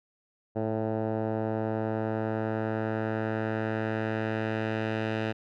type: tone with low-pass filter sweep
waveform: 10% pulse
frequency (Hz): 110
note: A2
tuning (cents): 0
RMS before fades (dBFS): -30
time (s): 0.55-5.33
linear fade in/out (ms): 20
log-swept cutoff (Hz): 730 to 2700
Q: 1.3
effects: none